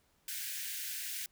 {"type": "high-pass noise", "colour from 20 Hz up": "white", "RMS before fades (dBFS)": -40, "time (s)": [0.28, 1.26], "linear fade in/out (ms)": 2, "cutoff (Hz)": 1500, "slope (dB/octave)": 96, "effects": ["pink hiss -72 dBFS RMS until 1.31 s"]}